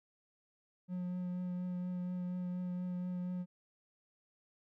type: tone with vibrato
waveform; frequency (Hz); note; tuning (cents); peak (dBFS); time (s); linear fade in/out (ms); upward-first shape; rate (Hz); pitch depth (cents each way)
triangle; 180; F#3; -47; -34; 0.88-3.46; 50; triangle; 4.2; 15
effects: none